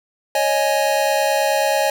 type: chord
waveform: square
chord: C# suspended second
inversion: none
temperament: just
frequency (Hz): 554.4 / 623.7 / 831.5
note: C#5 / D#5 / G#5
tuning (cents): 0 / +4 / +2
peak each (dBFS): -21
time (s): 0.35-1.9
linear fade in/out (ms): 2
effects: none